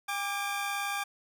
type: tone pair together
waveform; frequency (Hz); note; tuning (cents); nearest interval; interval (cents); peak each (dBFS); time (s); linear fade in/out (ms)
20% pulse; 806 / 1179.8; G5 / D6; +48 / +8; perfect fifth; 660; -28 / -30; 0.08-1.04; 10
effects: none